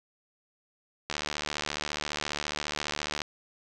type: click train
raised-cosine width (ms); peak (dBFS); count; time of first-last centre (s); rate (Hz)
0.2; -13; 159; 1.1-3.218; 74.6
effects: resampled to 24000 Hz + 9-bit